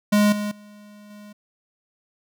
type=tone with level steps; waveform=square; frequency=207.7 Hz; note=G#3; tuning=in tune; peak=-15 / -25 / -44 / -41 dBFS; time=0.12-1.33 s; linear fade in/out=10 ms; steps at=0.32 / 0.51 / 1.1 s; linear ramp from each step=5 ms; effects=none